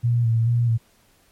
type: tone with vibrato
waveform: sine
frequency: 116.54 Hz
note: A#2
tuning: in tune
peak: -16 dBFS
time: 0.03-0.78 s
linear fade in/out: 20 ms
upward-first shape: square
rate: 2.3 Hz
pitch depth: 36 cents each way
effects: pink hiss -59 dBFS RMS until 1.31 s + MP3 64 kbps